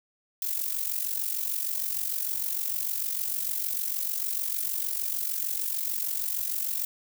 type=noise with amplitude modulation; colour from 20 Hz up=violet; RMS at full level=-27 dBFS; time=0.42-6.85 s; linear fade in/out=2 ms; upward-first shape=sine; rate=46.6 Hz; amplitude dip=70%; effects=none